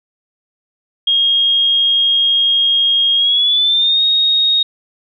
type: tone with pitch glide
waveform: sine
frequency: 3254 to 3738 Hz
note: G#7 to A#7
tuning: -36 to +4 cents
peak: -10 dBFS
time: 1.07-4.63 s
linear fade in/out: 5 ms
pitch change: +240 cents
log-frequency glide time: 3.16-4.03 s
effects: none